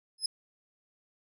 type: tone with exponential growth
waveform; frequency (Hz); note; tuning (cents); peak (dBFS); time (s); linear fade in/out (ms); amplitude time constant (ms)
35% pulse; 5100; D#8; +42; -21; 0.18-0.26; 5; 16
effects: none